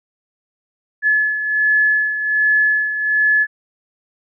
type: beating tone pair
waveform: sine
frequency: 1714 / 1715.3 Hz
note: A6 / A6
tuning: -46 / -45 cents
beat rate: 1.3 Hz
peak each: -14 / -21 dBFS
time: 1.02-3.47 s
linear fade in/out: 50 ms
effects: none